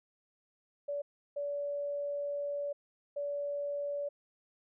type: tone bursts at uneven times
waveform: sine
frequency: 574 Hz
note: D5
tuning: 40 cents flat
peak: -33 dBFS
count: 3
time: 0.88-1.02 / 1.36-2.73 / 3.16-4.09 s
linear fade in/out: 10 ms
effects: none